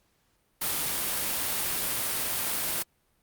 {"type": "noise", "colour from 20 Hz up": "white", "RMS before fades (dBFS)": -29, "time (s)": [0.61, 2.83], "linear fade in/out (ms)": 10, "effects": ["pink hiss -70 dBFS RMS until 3.22 s", "Opus 48 kbps"]}